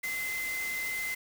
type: tone in noise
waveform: sine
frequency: 2060 Hz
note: C7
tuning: 28 cents flat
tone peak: -32 dBFS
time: 0.03-1.15 s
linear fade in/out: 10 ms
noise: white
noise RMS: -40 dBFS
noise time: 0.03-1.15 s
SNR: +5 dB
effects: none